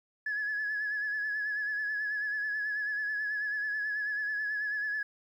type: tone with vibrato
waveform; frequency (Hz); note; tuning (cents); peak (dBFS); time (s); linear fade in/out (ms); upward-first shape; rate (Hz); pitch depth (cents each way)
sine; 1700; G#6; +40; -29; 0.26-5.03; 5; sine; 9.2; 41
effects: tanh soft clip ceiling -26 dBFS + 11-bit